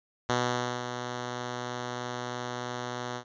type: tone with ADSR envelope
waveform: 5% pulse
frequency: 123.1 Hz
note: B2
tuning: 5 cents flat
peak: -13 dBFS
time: 0.29-3.24 s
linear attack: 5 ms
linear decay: 520 ms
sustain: -9 dB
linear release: 78 ms
effects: resampled to 16000 Hz